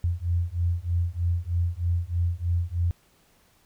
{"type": "beating tone pair", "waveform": "sine", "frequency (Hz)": [85, 88.2], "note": ["F2", "F2"], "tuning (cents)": [-46, 18], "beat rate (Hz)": 3.2, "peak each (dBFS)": -26, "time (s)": [0.04, 2.91], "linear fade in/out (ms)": 0, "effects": ["pink hiss -62 dBFS RMS until 3.65 s"]}